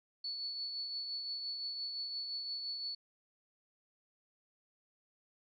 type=tone with tremolo; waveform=sine; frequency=4435 Hz; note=C#8; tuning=in tune; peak=-36 dBFS; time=0.24-2.95 s; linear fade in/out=5 ms; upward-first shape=triangle; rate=5.8 Hz; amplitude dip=40%; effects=none